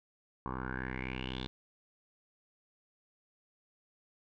10% pulse tone with low-pass filter sweep, 64 Hz, C2, 38 cents flat, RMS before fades -39 dBFS, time 0.46-1.47 s, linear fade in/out 0 ms, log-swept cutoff 1100 to 3800 Hz, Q 6.9, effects none

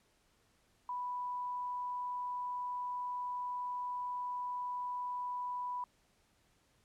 sine tone, 987.8 Hz, B5, in tune, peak -36 dBFS, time 0.89-5.84 s, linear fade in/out 2 ms, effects pink hiss -72 dBFS RMS until 6.84 s + low-pass 11000 Hz 12 dB/octave

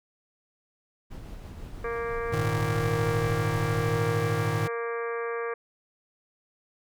brown noise with tremolo, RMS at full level -39 dBFS, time 1.1-3.99 s, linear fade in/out 20 ms, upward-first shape sine, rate 6.1 Hz, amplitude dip 25%
harmonic tone, 233.1 Hz, A#3, in tune, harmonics 2 / 3 / 4 / 5 / 6 / 7 / 8 / 9 / 10, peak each -30 / -44 / -44 / -36 / -47 / -39 / -46 / -46 / -46 dBFS, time 1.84-5.54 s, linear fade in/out 5 ms
square chord, Ab suspended second, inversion none, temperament just, 103.83 / 116.8 / 155.74 Hz, Ab2 / Bb2 / Eb3, 0 / +4 / +2 cents, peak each -31 dBFS, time 2.32-4.68 s, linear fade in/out 10 ms
effects none

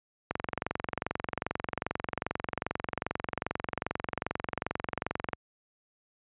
click train, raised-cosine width 0.5 ms, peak -14 dBFS, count 114, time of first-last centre 0.31-5.332 s, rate 22.5 Hz, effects high-pass 60 Hz 12 dB/octave + resampled to 8000 Hz

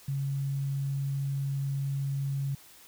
sine tone, 138.1 Hz, C#3, 6 cents flat, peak -28 dBFS, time 0.08-2.55 s, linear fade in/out 5 ms, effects white hiss -54 dBFS RMS until 2.87 s

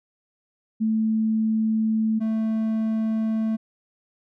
sine / triangle tone pair in turn, 220 / 220.9 Hz, A3 / A3, 0 / +7 cents, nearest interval unison, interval 7 cents, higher second, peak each -19 dBFS, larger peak neither, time 0.8-2.2 / 2.2-3.57 s, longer first, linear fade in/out 20 ms, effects none

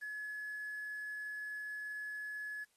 sine tone with quantisation, 1700 Hz, G#6, 40 cents sharp, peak -40 dBFS, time 0.01-2.65 s, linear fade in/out 20 ms, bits 10, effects white hiss -75 dBFS RMS until 2.76 s + AAC 32 kbps

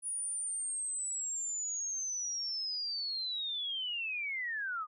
sine linear sweep, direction down, 9770 to 1200 Hz, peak -34 dBFS, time 0.02-4.87 s, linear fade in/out 50 ms, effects none

